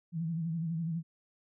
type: tone with vibrato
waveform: sine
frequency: 164.7 Hz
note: E3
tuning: 1 cent flat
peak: -31 dBFS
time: 0.12-1.03 s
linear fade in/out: 50 ms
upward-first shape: sine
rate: 12 Hz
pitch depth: 71 cents each way
effects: none